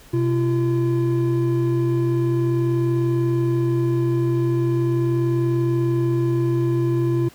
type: tone pair together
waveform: triangle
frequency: 127.03 / 340.7 Hz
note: B2 / F4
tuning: +49 / -43 cents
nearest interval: octave + perfect fourth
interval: 1708 cents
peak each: -18 dBFS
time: 0.13-7.29 s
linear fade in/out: 10 ms
effects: pink hiss -48 dBFS RMS until 7.34 s